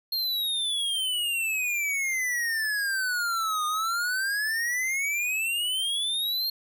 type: exponential two-way sweep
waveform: square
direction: down then up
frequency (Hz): 4253 to 1219 to 4253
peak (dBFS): -26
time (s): 0.12-6.5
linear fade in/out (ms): 5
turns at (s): 3.66
effects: none